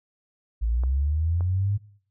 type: linear sweep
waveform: sine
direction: up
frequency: 53 to 103.83 Hz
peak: -21 dBFS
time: 0.61-1.78 s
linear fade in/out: 20 ms
type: clicks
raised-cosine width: 1 ms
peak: -26 dBFS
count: 2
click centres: 0.836 / 1.408 s
effects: noise-tail reverb RT60 0.5 s tail -19 dB re dry